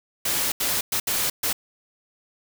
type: noise bursts at uneven times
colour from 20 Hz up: white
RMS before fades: -24 dBFS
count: 5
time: 0.25-0.52 / 0.6-0.81 / 0.92-1 / 1.07-1.3 / 1.43-1.53 s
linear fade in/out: 5 ms
effects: none